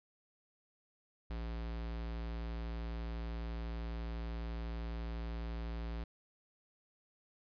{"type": "tone", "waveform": "square", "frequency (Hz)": 57, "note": "A#1", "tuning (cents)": -38, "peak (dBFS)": -39, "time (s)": [1.3, 6.04], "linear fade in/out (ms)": 5, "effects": ["resampled to 11025 Hz"]}